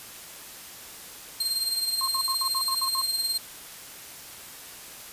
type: tone with tremolo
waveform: sawtooth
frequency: 4186 Hz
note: C8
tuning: in tune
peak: -20 dBFS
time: 1.4-3.38 s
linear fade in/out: 5 ms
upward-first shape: sine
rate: 19 Hz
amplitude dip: 55%
type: tone bursts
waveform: sine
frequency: 1067 Hz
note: C6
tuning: 34 cents sharp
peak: -28 dBFS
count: 8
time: 2.01-3.016 s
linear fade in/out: 2 ms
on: 68 ms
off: 66 ms
effects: white hiss -43 dBFS RMS until 5.12 s + resampled to 32000 Hz